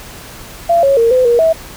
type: tone with pitch steps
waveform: sine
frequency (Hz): 682 / 551 / 461.3 / 509 / 474.6 / 649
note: F5 / C#5 / A#4 / C5 / A#4 / E5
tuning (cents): -41 / -11 / -18 / -48 / +31 / -27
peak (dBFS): -7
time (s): 0.69-1.53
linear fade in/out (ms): 10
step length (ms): 140
effects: added 50 Hz sine -42 dBFS peak until 1.76 s + pink hiss -33 dBFS RMS until 1.76 s